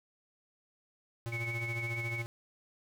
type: tone with tremolo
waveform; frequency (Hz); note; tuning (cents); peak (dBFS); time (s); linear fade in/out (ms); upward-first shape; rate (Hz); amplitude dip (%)
square; 116.54; A#2; 0; -35; 1.26-2.26; 0; sine; 14; 55
type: tone with vibrato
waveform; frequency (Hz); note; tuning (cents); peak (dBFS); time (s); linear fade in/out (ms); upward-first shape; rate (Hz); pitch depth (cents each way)
sine; 2217; C#7; 0; -36; 1.32-2.22; 5; square; 11; 13
effects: none